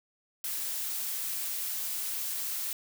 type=noise; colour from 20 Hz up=blue; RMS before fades=-34 dBFS; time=0.44-2.73 s; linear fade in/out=2 ms; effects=none